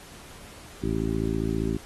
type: harmonic tone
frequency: 55 Hz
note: A1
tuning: in tune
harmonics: 1 / 2 / 3 / 4 / 5 / 6 / 7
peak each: -32 / -32 / -32 / -32 / -32 / -32 / -32 dBFS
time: 0.82-1.78 s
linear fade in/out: 20 ms
effects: pink hiss -47 dBFS RMS until 1.85 s + AAC 32 kbps